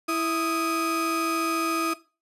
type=tone pair together; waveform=35% pulse; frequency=329.6 / 1244.4 Hz; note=E4 / D#6; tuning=0 / 0 cents; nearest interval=octave + major seventh; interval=2300 cents; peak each=-25 dBFS; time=0.08-1.94 s; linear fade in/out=10 ms; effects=noise-tail reverb RT60 0.3 s tail -17 dB re dry + resampled to 32000 Hz